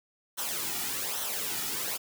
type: noise with flanger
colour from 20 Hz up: white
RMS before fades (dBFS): -33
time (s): 0.37-1.98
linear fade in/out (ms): 20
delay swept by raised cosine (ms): 0.41 to 1.91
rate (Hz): 1.2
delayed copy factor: -0.65
effects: none